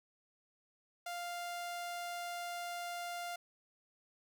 sawtooth tone, 698.5 Hz, F5, in tune, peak -36 dBFS, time 1.06-3.36 s, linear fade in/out 5 ms, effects none

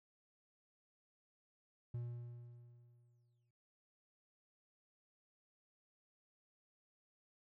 triangle tone with exponential decay, 119.9 Hz, A#2, 49 cents sharp, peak -37 dBFS, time 1.94-3.51 s, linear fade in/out 5 ms, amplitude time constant 340 ms, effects none

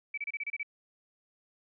sine tone bursts, 2300 Hz, D7, 37 cents flat, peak -32 dBFS, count 8, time 0.14-0.631 s, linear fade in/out 5 ms, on 36 ms, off 29 ms, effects none

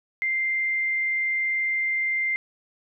sine tone, 2093 Hz, C7, in tune, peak -22 dBFS, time 0.22-2.36 s, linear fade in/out 0 ms, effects none

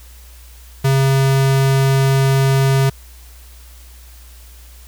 square tone, 135.2 Hz, C#3, 43 cents flat, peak -12 dBFS, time 0.84-2.9 s, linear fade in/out 10 ms, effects added 60 Hz sine -38 dBFS peak until 4.87 s + white hiss -46 dBFS RMS until 4.87 s

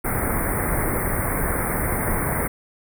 pink band-stop noise, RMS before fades -23 dBFS, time 0.04-2.48 s, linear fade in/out 10 ms, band 2200 to 8800 Hz, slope 96 dB/octave, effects none

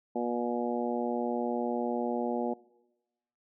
harmonic tone, 120 Hz, B2, 49 cents flat, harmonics 2 / 3 / 4 / 5 / 6 / 7, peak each -33 / -35 / -36 / -37 / -38 / -38 dBFS, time 0.15-2.54 s, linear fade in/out 10 ms, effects noise-tail reverb RT60 1.0 s tail -22 dB re dry

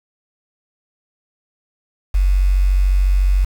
sine tone with quantisation, 47 Hz, F#1, 28 cents sharp, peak -11 dBFS, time 2.14-3.45 s, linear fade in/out 10 ms, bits 6, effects none

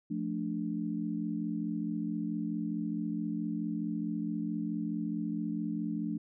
sine chord, D minor, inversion first, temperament equal with one note detuned, 174.61 / 219.2 / 293.7 Hz, F3 / A3 / D4, 0 / -6 / 0 cents, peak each -37 / -35 / -36 dBFS, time 0.1-6.18 s, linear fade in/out 10 ms, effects none

